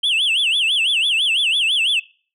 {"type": "tone with vibrato", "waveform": "sine", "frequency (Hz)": 3015, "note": "F#7", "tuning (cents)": 32, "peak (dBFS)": -12, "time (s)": [0.03, 2], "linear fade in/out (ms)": 10, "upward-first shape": "sine", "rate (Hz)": 6, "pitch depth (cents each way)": 250, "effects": ["noise-tail reverb RT60 0.4 s tail -23 dB re dry", "tanh soft clip ceiling -14 dBFS"]}